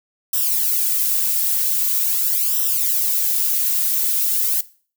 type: noise with flanger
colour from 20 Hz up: violet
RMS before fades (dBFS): -19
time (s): 0.33-4.61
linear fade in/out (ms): 5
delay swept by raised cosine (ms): 0.44 to 3.04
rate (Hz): 0.44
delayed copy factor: -0.9
effects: noise-tail reverb RT60 0.4 s tail -18 dB re dry